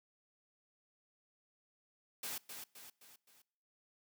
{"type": "noise with echo", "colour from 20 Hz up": "white", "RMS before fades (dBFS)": -42, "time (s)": [2.23, 2.38], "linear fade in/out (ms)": 5, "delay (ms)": 260, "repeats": 4, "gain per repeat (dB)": -6, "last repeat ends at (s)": 3.42, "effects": ["noise-tail reverb RT60 0.8 s tail -25 dB re dry", "high-pass 150 Hz 12 dB/octave"]}